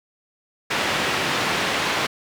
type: band-pass noise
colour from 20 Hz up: white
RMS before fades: -23 dBFS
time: 0.7-2.07 s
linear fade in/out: 10 ms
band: 110 to 2700 Hz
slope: 12 dB/octave
effects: none